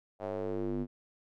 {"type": "tone with band-pass filter sweep", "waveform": "square", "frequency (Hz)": 49.58, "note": "G1", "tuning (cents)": 20, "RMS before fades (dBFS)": -35, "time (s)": [0.19, 0.87], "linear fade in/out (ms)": 50, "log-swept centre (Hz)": [650, 260], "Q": 3.1, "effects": []}